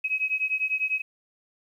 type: beating tone pair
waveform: sine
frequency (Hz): 2541 / 2551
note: D#7 / D#7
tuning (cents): +36 / +43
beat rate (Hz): 10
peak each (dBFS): -27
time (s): 0.04-1.02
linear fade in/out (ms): 10
effects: 10-bit